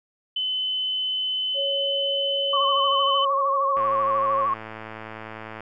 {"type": "tone", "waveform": "sine", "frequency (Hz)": 3032, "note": "F#7", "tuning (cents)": 42, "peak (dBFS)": -23, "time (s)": [0.36, 3.25], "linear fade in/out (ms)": 5}
{"type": "tone with pitch glide", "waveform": "sine", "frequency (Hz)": [554.4, 545.2], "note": ["C#5", "C#5"], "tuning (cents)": [0, -29], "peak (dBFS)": -26, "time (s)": [1.54, 4.48], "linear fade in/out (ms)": 50, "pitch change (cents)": -29, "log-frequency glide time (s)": [2.49, 3.92]}
{"type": "tone with vibrato", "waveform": "sine", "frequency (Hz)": 1108.7, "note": "C#6", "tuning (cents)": 0, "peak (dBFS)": -20, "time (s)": [2.53, 4.54], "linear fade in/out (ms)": 5, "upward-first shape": "sine", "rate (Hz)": 13, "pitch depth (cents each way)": 65}
{"type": "click train", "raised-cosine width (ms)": 0.5, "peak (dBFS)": -21, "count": 203, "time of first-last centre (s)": [3.77, 5.606], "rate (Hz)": 110}
{"effects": []}